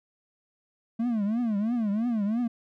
triangle tone with vibrato, 221.2 Hz, A3, 9 cents sharp, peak -22 dBFS, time 0.99-2.48 s, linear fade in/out 10 ms, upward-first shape triangle, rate 3 Hz, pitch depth 210 cents each way, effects none

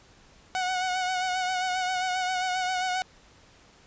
sawtooth tone with vibrato, 738 Hz, F#5, 5 cents flat, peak -22 dBFS, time 0.55-3.02 s, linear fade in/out 0 ms, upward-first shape sine, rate 7.5 Hz, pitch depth 32 cents each way, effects pink hiss -56 dBFS RMS until 3.86 s + resampled to 16000 Hz

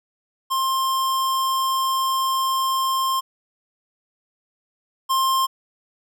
square tone pair in turn, 1058 / 1058 Hz, C6 / C6, +19 / +19 cents, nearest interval unison, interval 0 cents, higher neither, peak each -20 / -18 dBFS, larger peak second, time 0.5-3.21 / 5.09-5.47 s, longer first, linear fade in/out 20 ms, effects none

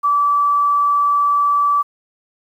sine tone, 1156 Hz, D6, 28 cents flat, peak -12 dBFS, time 0.03-1.83 s, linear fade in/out 20 ms, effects 8-bit

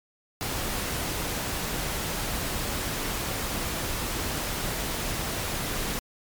pink noise, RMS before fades -30 dBFS, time 0.41-5.99 s, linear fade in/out 0 ms, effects MP3 96 kbps

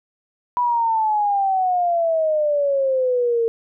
sine exponential sweep, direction down, 987.8 to 454.4 Hz, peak -16 dBFS, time 0.57-3.48 s, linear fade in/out 0 ms, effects none

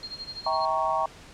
sine tone with tremolo, 4218 Hz, C8, 13 cents sharp, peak -32 dBFS, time 0.03-0.65 s, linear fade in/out 0 ms, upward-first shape sine, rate 12 Hz, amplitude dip 85%
sine chord, E diminished seventh, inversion none, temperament equal with one note detuned, 644.6 / 784 / 932.3 / 1108.7 Hz, E5 / G5 / Bb5 / Db6, -39 / 0 / 0 / 0 cents, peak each -29 / -29 / -28 / -28 dBFS, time 0.46-1.06 s, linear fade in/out 5 ms
effects pink hiss -48 dBFS RMS until 1.33 s + low-pass 7000 Hz 12 dB/octave

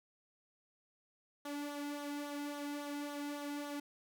sawtooth tone with flanger, 289.6 Hz, D4, 24 cents flat, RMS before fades -42 dBFS, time 1.45-3.8 s, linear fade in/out 5 ms, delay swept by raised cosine 0.4 to 1.8 ms, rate 3.6 Hz, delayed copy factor -0.55, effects none

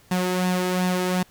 sawtooth tone with flanger, 182.2 Hz, F#3, 26 cents flat, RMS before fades -23 dBFS, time 0.11-1.23 s, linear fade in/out 5 ms, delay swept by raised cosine 1.1 to 2.4 ms, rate 2.7 Hz, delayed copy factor +0.5, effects pink hiss -55 dBFS RMS until 1.3 s

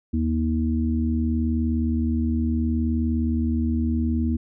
harmonic tone, 79.3 Hz, D#2, 33 cents sharp, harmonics 1 / 3 / 4, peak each -23 / -23 / -30 dBFS, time 0.13-4.37 s, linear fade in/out 10 ms, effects none

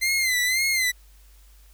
sawtooth tone with vibrato, 2061 Hz, C7, 27 cents flat, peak -17 dBFS, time 0.01-0.92 s, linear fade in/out 20 ms, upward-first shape sine, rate 1.9 Hz, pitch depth 84 cents each way, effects added 50 Hz sine -49 dBFS peak until 1.73 s + white hiss -59 dBFS RMS until 1.73 s

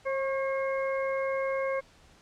harmonic tone with a mistuned harmonic, 537 Hz, C5, 45 cents sharp, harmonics 1 / 2 / 3 / 4, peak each -28 / -36 / -41 / -38 dBFS, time 0.05-1.81 s, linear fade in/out 20 ms, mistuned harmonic 2, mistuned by +29 cents, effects pink hiss -58 dBFS RMS until 2.21 s + low-pass 7000 Hz 12 dB/octave

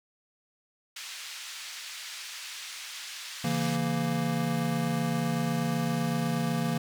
white band-pass noise, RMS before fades -41 dBFS, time 0.96-3.76 s, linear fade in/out 5 ms, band 1700 to 5200 Hz, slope 12 dB/octave
square chord, A# diminished, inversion first, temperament just, 139.85 / 167.82 / 233.1 Hz, C#3 / E3 / A#3, +16 / +31 / 0 cents, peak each -34 / -31 / -31 dBFS, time 3.44-6.78 s, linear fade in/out 5 ms
effects none

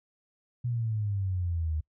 sine exponential sweep, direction down, 123.47 to 75.9 Hz, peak -27 dBFS, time 0.64-1.81 s, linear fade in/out 10 ms, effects noise-tail reverb RT60 0.1 s tail -26 dB re dry

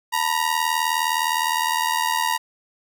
sawtooth ring-modulated tone, 944 Hz, A#5, 22 cents sharp, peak -13 dBFS, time 0.12-2.38 s, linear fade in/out 20 ms, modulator 39.8 Hz, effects none

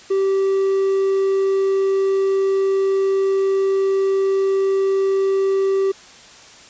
triangle tone, 388.3 Hz, G4, 16 cents flat, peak -13 dBFS, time 0.1-5.92 s, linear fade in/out 10 ms, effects white hiss -43 dBFS RMS until 6.69 s + resampled to 16000 Hz

